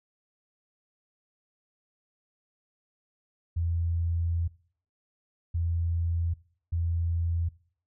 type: tone bursts at uneven times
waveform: sine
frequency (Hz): 84.4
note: E2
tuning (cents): +41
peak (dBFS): -25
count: 3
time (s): 3.56-4.48 / 5.54-6.34 / 6.72-7.49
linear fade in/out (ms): 10
effects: noise-tail reverb RT60 0.5 s tail -21 dB re dry